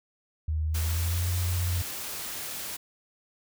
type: tone with pitch glide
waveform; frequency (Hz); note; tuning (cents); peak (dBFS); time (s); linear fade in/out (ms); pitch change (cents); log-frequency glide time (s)
sine; 77.9 to 88.46; D#2 to F2; +3 to +23; -25; 0.48-1.82; 5; +220; 0.66-1.27
type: noise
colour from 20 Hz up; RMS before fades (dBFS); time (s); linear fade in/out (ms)
white; -36; 0.74-2.77; 10
effects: none